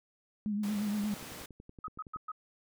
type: tone with vibrato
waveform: sine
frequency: 207.7 Hz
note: G#3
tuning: in tune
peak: -30 dBFS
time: 0.46-1.14 s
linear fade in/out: 0 ms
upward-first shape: triangle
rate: 8.6 Hz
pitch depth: 60 cents each way
type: high-pass noise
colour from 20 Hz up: pink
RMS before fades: -46 dBFS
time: 0.63-1.46 s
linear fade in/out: 5 ms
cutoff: 140 Hz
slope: 12 dB/octave
type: click train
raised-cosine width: 3 ms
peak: -36 dBFS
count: 13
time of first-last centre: 1.04-2.161 s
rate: 10.7 Hz
type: tone bursts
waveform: sine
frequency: 1266 Hz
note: D#6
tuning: 30 cents sharp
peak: -36 dBFS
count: 4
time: 1.84-2.318 s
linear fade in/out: 5 ms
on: 37 ms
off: 110 ms
effects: none